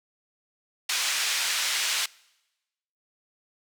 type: band-pass noise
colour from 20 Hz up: pink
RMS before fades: -27 dBFS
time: 0.89-2.06 s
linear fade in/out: 5 ms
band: 2100 to 7800 Hz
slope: 12 dB/octave
effects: noise-tail reverb RT60 1.0 s tail -24 dB re dry